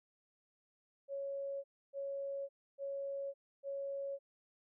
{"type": "tone bursts", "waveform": "sine", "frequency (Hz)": 554.4, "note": "C#5", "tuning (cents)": 0, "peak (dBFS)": -38, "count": 4, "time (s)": [1.08, 4.19], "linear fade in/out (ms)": 50, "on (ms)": 560, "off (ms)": 290, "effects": []}